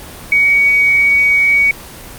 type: tone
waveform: sine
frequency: 2251 Hz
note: C#7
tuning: 26 cents sharp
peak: -7 dBFS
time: 0.32-1.71 s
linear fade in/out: 2 ms
effects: pink hiss -32 dBFS RMS until 2.18 s + Opus 24 kbps